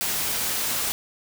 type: noise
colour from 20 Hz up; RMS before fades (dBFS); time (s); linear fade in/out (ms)
white; -26; 0.01-0.92; 0
effects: none